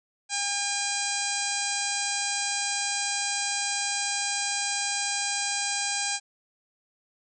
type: harmonic tone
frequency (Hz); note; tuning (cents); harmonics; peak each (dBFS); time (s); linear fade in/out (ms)
807; G#5; -50; 1 / 2 / 3 / 4 / 5 / 6 / 7 / 8 / 9 / 10; -35 / -36 / -35 / -39 / -36 / -35 / -37 / -36 / -36 / -33; 0.29-6.2; 50
effects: none